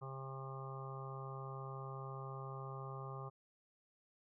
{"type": "harmonic tone with a mistuned harmonic", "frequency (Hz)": 134.2, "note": "C3", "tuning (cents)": 44, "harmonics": [1, 3, 4, 5, 6, 7, 8, 9], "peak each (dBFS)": [-46, -53, -56, -59, -55, -63, -53, -53], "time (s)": [0.01, 3.3], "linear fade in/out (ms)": 20, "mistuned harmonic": 7, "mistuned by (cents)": 19, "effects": []}